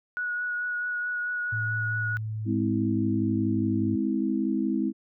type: tone with vibrato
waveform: sine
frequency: 1460 Hz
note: F#6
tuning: 24 cents flat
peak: -27 dBFS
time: 0.17-2.17 s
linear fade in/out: 0 ms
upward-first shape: triangle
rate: 4.6 Hz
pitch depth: 15 cents each way
type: tone with pitch glide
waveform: sine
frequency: 110 to 103.89 Hz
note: A2 to G#2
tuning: 0 to +1 cents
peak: -29 dBFS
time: 1.52-3.96 s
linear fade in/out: 10 ms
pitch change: -99 cents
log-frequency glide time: 1.95-3.74 s
type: chord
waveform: sine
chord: Ab augmented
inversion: none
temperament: just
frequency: 207.7 / 259.6 / 324.5 Hz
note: Ab3 / C4 / E4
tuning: 0 / -13 / -27 cents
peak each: -28 dBFS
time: 2.45-4.93 s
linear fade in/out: 50 ms
effects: none